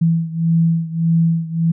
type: beating tone pair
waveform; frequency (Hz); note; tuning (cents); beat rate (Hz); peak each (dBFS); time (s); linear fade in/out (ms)
sine; 164.81 / 166.51; E3 / E3; 0 / +18; 1.7; -15 / -18; 0.01-1.72; 10
effects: none